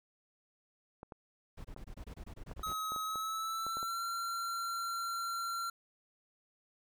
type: clicks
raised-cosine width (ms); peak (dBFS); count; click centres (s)
1; -32; 12; 1.031 / 1.122 / 1.764 / 2.514 / 2.595 / 2.717 / 2.92 / 2.962 / 3.157 / 3.666 / 3.77 / 3.829
type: noise bursts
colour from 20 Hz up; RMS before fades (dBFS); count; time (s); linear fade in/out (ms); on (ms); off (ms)
brown; -46; 12; 1.57-2.735; 10; 76; 23
type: tone with pitch glide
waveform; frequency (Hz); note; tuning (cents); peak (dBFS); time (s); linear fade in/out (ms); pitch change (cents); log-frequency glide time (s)
square; 1276 to 1367.6; D#6 to F6; +43 to -37; -36; 2.63-5.7; 5; +120; 3.04-4.04
effects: none